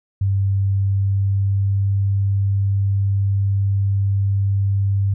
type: tone with pitch glide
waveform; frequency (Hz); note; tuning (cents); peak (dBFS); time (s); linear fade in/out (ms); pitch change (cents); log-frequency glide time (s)
sine; 98 to 98.85; G2 to G2; 0 to +15; -15; 0.21-5.14; 5; +15; 0.67-1.91
effects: none